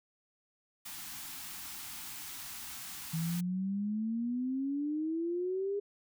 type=band-stop noise; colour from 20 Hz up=white; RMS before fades=-44 dBFS; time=0.85-3.41 s; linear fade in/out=10 ms; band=340 to 730 Hz; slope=48 dB/octave
type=exponential sweep; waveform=sine; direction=up; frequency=160 to 410 Hz; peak=-31 dBFS; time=3.13-5.8 s; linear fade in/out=10 ms
effects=none